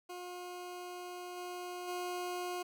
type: tone with level steps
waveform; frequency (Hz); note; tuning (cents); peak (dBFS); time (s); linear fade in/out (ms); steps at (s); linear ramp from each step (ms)
20% pulse; 357.8; F4; +42; -38 / -36 / -32; 0.09-2.63; 10; 1.36 / 1.87; 20
effects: none